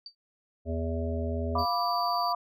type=tone with exponential decay; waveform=sine; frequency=4619 Hz; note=D8; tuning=30 cents flat; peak=-36 dBFS; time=0.06-0.15 s; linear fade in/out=2 ms; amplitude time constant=18 ms
type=harmonic tone; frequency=82 Hz; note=E2; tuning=9 cents flat; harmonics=1 / 3 / 5 / 7 / 8; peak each=-30 / -35 / -37 / -38 / -39 dBFS; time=0.65-1.66 s; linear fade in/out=50 ms
type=chord; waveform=sine; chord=B diminished; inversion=second; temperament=equal; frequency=698.5 / 987.8 / 1174.7 Hz; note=F5 / B5 / D6; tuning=0 / 0 / 0 cents; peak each=-30 dBFS; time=1.55-2.35 s; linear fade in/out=5 ms
type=tone; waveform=triangle; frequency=4630 Hz; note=D8; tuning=25 cents flat; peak=-34 dBFS; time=1.58-2.33 s; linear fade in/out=10 ms
effects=none